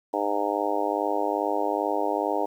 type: harmonic tone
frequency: 102.4 Hz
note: G#2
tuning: 24 cents flat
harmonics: 3 / 4 / 5 / 6 / 7 / 8 / 9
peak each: -31 / -31 / -31 / -31 / -31 / -31 / -31 dBFS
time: 0.13-2.46 s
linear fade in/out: 10 ms
effects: 9-bit